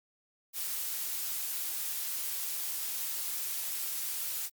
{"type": "noise", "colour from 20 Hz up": "blue", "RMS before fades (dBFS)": -35, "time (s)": [0.53, 4.5], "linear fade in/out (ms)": 50, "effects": ["Opus 48 kbps"]}